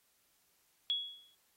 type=tone with exponential decay; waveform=sine; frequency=3351 Hz; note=G#7; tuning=15 cents sharp; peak=-28 dBFS; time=0.9-1.35 s; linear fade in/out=0 ms; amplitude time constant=97 ms; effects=white hiss -73 dBFS RMS until 1.56 s + AAC 48 kbps